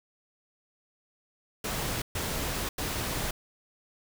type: noise bursts at uneven times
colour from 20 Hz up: pink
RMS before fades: -32 dBFS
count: 3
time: 1.64-2.02 / 2.15-2.69 / 2.78-3.31 s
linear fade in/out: 5 ms
effects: none